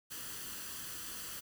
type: noise with comb filter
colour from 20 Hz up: white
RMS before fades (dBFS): -44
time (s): 0.1-1.41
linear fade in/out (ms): 20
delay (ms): 0.66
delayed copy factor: +0.55
effects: none